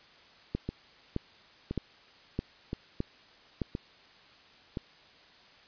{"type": "two click trains", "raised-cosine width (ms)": 3, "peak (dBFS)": [-20, -17], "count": [5, 6], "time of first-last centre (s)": [[0.69, 4.772], [0.55, 3.617]], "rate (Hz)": [0.98, 1.63], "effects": ["white hiss -57 dBFS RMS until 5.67 s", "resampled to 11025 Hz"]}